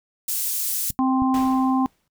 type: high-pass noise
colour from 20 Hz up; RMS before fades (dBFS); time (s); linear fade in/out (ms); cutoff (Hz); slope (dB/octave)
pink; -25; 0.28-0.91; 5; 9500; 12
type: clicks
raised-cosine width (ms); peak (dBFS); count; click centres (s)
5; -20; 2; 0.903 / 1.221
type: harmonic tone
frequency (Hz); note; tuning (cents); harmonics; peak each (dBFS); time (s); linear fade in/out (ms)
261.6; C4; 0; 1 / 3 / 4; -18 / -25 / -27; 0.99-1.86; 0
type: noise with exponential decay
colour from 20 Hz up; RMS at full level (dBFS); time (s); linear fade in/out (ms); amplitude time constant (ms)
pink; -33; 1.34-2.08; 2; 160
effects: noise-tail reverb RT60 0.1 s tail -21 dB re dry